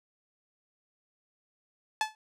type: tone with exponential decay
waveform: sawtooth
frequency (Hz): 866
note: A5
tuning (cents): -28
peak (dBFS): -19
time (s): 2.01-2.15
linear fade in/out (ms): 1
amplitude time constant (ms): 30
effects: low-pass 8000 Hz 12 dB/octave